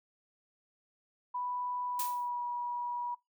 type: tone with pitch glide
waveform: sine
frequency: 987.8 to 967.5 Hz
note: B5 to B5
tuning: 0 to -36 cents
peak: -33 dBFS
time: 1.34-3.15 s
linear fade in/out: 10 ms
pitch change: -36 cents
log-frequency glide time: 1.86-2.44 s
type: noise with exponential decay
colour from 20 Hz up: blue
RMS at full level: -33 dBFS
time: 1.99-2.29 s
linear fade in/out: 5 ms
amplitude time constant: 64 ms
effects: noise-tail reverb RT60 0.2 s tail -24 dB re dry